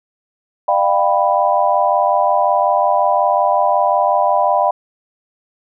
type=chord; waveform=sine; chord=G dominant seventh; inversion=second; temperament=equal with one note detuned; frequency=600 / 698.5 / 784 / 987.8 Hz; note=D5 / F5 / G5 / B5; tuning=+37 / 0 / 0 / 0 cents; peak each=-17 dBFS; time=0.68-4.71 s; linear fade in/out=5 ms; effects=none